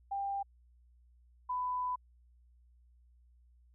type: tone pair in turn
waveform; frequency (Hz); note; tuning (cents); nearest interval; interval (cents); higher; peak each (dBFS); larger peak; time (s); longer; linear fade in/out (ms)
sine; 794 / 998.2; G5 / B5; +22 / +18; major third; 396; second; -33 / -32; second; 0.11-0.43 / 1.49-1.96; second; 10
effects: added 60 Hz sine -61 dBFS peak until 3.74 s